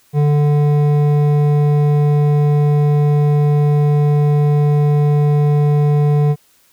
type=tone with hard clipping; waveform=triangle; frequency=147 Hz; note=D3; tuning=2 cents sharp; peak=-12 dBFS; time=0.13-6.36 s; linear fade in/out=50 ms; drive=14 dB; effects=white hiss -54 dBFS RMS until 6.72 s